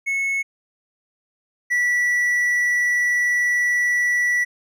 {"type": "tone pair in turn", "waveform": "triangle", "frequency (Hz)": [2195, 1953.4], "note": ["C#7", "B6"], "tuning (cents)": [-18, -20], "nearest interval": "major second", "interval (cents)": 202, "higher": "first", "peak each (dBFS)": [-18, -15], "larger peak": "second", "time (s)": [[0.06, 0.43], [1.7, 4.45]], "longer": "second", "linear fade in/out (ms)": 20, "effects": []}